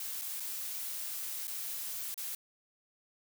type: noise with dropouts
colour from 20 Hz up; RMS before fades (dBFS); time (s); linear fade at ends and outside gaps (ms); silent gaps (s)
blue; -39; 0-2.35; 2; 0.214-0.218 / 0.399-0.403 / 1.472-1.478 / 2.143-2.177
effects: none